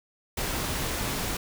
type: noise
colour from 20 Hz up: pink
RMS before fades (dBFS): -30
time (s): 0.37-1.37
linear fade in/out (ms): 5
effects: none